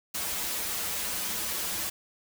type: noise with comb filter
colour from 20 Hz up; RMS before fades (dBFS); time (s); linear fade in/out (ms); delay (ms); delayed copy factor
white; -32; 0.14-1.9; 10; 7.6; -0.85
effects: none